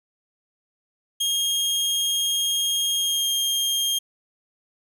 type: tone with pitch glide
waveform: sawtooth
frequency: 3244 to 3216 Hz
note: G#7 to G7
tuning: -41 to +44 cents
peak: -18 dBFS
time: 1.2-3.99 s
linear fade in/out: 10 ms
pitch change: -15 cents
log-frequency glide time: 2.98-3.28 s
effects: none